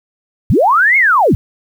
sine linear two-way sweep, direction up then down, 65.41 to 2217 to 65.41 Hz, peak -7 dBFS, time 0.5-1.35 s, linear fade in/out 0 ms, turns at 0.97 s, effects 7-bit

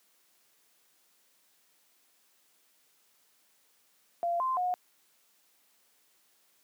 sine tone with pitch steps, 689 / 1041 / 724 Hz, F5 / C6 / F#5, -24 / -9 / -38 cents, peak -27 dBFS, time 4.23-4.74 s, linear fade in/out 0 ms, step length 170 ms, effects white hiss -68 dBFS RMS until 6.63 s + high-pass 200 Hz 12 dB/octave

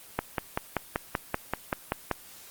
click train, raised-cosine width 0.5 ms, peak -10 dBFS, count 11, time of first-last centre 0.19-2.113 s, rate 5.2 Hz, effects white hiss -49 dBFS RMS until 2.5 s + Opus 24 kbps

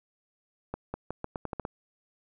accelerating click train, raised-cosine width 1 ms, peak -19 dBFS, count 9, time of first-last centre 0.74-1.651 s, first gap 200 ms, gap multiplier 0.83, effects none

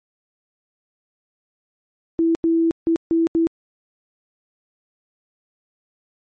sine tone bursts at uneven times, 330 Hz, E4, 2 cents sharp, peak -14 dBFS, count 5, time 2.19-2.35 / 2.44-2.71 / 2.87-2.96 / 3.11-3.27 / 3.35-3.47 s, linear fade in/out 0 ms, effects MP3 32 kbps

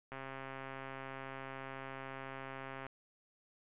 click train, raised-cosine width 0.5 ms, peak -30 dBFS, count 369, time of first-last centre 0.12-2.866 s, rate 134 Hz, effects resampled to 8000 Hz

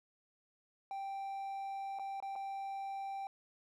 triangle tone with dropouts, 784 Hz, G5, in tune, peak -37 dBFS, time 0.91-3.27 s, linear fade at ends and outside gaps 1 ms, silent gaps 1.988-1.995 / 2.202-2.225 / 2.355-2.36 s, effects none

